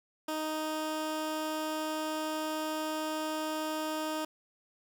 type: tone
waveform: 15% pulse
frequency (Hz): 311.1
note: D#4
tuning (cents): 0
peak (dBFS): -26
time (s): 0.28-4.25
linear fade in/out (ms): 5
effects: none